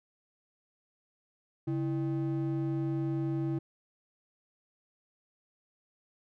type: ring-modulated tone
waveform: triangle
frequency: 233.2 Hz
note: A#3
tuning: 1 cent sharp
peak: -24 dBFS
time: 1.67-3.59 s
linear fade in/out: 10 ms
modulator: 94.7 Hz
effects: none